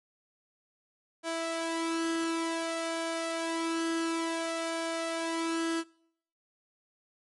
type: tone with flanger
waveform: sawtooth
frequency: 329.6 Hz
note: E4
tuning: in tune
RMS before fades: -32 dBFS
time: 1.23-5.84 s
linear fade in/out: 50 ms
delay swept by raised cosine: 1.3 to 2.4 ms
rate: 0.56 Hz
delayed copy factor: +0.55
effects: noise-tail reverb RT60 0.7 s tail -25 dB re dry + MP3 48 kbps